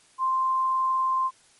sine tone, 1046.5 Hz, C6, in tune, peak -21 dBFS, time 0.18-1.31 s, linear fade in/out 50 ms, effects white hiss -58 dBFS RMS until 1.59 s + MP3 48 kbps

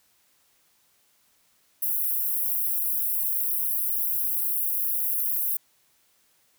white high-pass noise, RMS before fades -26 dBFS, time 1.82-5.57 s, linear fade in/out 5 ms, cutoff 11000 Hz, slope 48 dB/octave, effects white hiss -65 dBFS RMS until 6.58 s

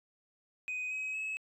sine tone with pitch steps, 2502 / 2540 / 2578 Hz, D#7 / D#7 / E7, +9 / +35 / -39 cents, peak -32 dBFS, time 0.68-1.37 s, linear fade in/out 0 ms, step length 230 ms, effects tanh soft clip ceiling -33 dBFS

